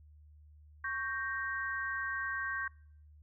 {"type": "chord", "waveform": "sine", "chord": "G diminished", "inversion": "second", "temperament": "equal", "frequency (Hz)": [1108.7, 1568, 1864.7], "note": ["Db6", "G6", "Bb6"], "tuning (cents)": [0, 0, 0], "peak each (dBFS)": [-40, -36, -40], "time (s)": [0.84, 2.68], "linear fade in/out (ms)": 5, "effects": ["noise-tail reverb RT60 0.6 s tail -25 dB re dry", "added 75 Hz sine -55 dBFS peak until 3.22 s"]}